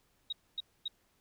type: tone bursts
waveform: sine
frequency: 3797 Hz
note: A#7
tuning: 31 cents sharp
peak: -33 dBFS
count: 3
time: 0.3-0.881 s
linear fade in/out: 5 ms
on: 27 ms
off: 250 ms
effects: pink hiss -72 dBFS RMS until 1.2 s